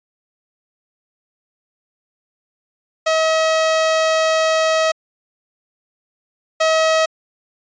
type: tone pair in turn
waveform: sawtooth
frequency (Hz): 639 / 639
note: D#5 / D#5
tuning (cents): +46 / +46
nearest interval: unison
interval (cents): 0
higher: neither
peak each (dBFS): -10 / -9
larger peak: second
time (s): 3.06-4.92 / 6.6-7.06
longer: first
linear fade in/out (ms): 10
effects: resampled to 16000 Hz